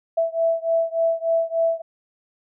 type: beating tone pair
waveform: sine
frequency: 659.3 / 662.7 Hz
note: E5 / E5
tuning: 0 / +9 cents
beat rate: 3.4 Hz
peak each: -21 / -22 dBFS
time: 0.17-1.82 s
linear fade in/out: 10 ms
effects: none